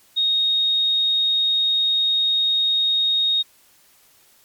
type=tone; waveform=sine; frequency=3730 Hz; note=A#7; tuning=in tune; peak=-16 dBFS; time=0.16-3.43 s; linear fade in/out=20 ms; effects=white hiss -55 dBFS RMS until 4.44 s + MP3 96 kbps